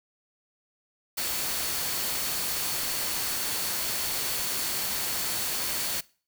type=tone in noise; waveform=sine; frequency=4435 Hz; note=C#8; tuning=in tune; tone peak=-38 dBFS; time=1.17-6.01 s; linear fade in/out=10 ms; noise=white; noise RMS=-30 dBFS; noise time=1.17-6.01 s; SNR=-11 dB; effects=noise-tail reverb RT60 0.4 s tail -22 dB re dry